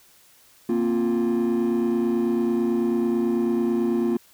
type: chord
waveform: triangle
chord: Bb suspended second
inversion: none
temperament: just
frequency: 233.1 / 262.2 / 349.6 Hz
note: Bb3 / C4 / F4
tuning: 0 / +4 / +2 cents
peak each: -20 / -25 / -20 dBFS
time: 0.69-4.17 s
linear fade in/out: 5 ms
effects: tanh soft clip ceiling -14 dBFS + white hiss -55 dBFS RMS until 4.33 s